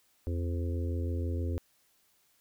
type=harmonic tone with a mistuned harmonic; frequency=86.3 Hz; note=F2; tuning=20 cents flat; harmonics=1 / 3 / 4 / 5 / 6; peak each=-30 / -40 / -42 / -44 / -46 dBFS; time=0.27-1.58 s; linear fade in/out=0 ms; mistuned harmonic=1; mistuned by=-62 cents; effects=white hiss -69 dBFS RMS until 2.4 s